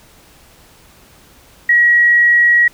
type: tone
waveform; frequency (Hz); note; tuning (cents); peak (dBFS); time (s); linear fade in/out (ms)
sine; 1909; A#6; +41; -7; 1.69-2.68; 5
effects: pink hiss -46 dBFS RMS until 2.73 s